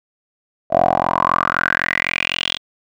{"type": "tone with band-pass filter sweep", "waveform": "10% pulse", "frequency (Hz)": 43.91, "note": "F1", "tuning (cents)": 10, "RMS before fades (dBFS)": -18, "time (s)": [0.7, 2.59], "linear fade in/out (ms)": 50, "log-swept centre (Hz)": [640, 3500], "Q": 6.5, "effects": []}